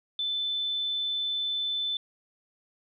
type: tone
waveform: sine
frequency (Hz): 3520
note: A7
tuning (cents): 0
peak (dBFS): -27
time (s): 0.19-1.97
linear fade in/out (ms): 2
effects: none